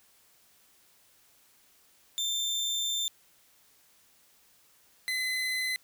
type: tone pair in turn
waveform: 30% pulse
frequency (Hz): 3574 / 2029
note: A7 / B6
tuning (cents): +26 / +46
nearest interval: minor seventh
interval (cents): 980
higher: first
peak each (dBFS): -26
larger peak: neither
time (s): 2.18-3.08 / 5.08-5.76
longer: first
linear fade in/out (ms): 0
effects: white hiss -63 dBFS RMS until 5.83 s